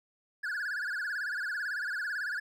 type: tone with vibrato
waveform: triangle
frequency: 1573 Hz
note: G6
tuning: 6 cents sharp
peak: -30 dBFS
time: 0.43-2.4 s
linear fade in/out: 10 ms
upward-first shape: sine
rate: 18 Hz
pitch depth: 170 cents each way
effects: none